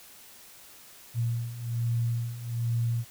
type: beating tone pair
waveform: sine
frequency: 116.54 / 117.74 Hz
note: A#2 / A#2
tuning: 0 / +18 cents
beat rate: 1.2 Hz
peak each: -32 / -28 dBFS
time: 1.14-3.05 s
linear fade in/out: 50 ms
effects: white hiss -51 dBFS RMS until 3.1 s